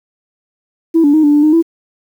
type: tone with pitch steps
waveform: sine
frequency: 328.1 / 288.5 / 311.9 / 292.5 / 294.5 / 306.8 / 330.9 Hz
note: E4 / D4 / D#4 / D4 / D4 / D#4 / E4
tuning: -8 / -31 / +4 / -7 / +5 / -24 / +7 cents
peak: -5 dBFS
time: 0.94-1.626 s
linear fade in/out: 20 ms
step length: 98 ms
effects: tanh soft clip ceiling -2 dBFS + 7-bit